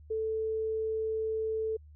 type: tone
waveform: sine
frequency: 440 Hz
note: A4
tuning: in tune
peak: -29 dBFS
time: 0.1-1.77 s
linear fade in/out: 10 ms
effects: added 75 Hz sine -50 dBFS peak until 1.95 s